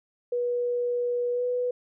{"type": "tone with pitch glide", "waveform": "sine", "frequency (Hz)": [485.8, 493.7], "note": ["B4", "B4"], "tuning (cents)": [-29, -1], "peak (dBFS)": -24, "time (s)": [0.32, 1.71], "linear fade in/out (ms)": 5, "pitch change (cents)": 28, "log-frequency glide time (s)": [1.32, 1.44], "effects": []}